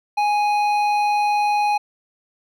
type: tone with hard clipping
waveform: sine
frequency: 830.6 Hz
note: G#5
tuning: in tune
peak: -18 dBFS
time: 0.17-1.78 s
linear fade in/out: 10 ms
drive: 9 dB
effects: none